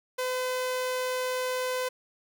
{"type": "tone", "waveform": "sawtooth", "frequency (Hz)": 508, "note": "B4", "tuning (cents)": 49, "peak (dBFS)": -24, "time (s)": [0.18, 1.89], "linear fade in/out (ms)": 10, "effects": []}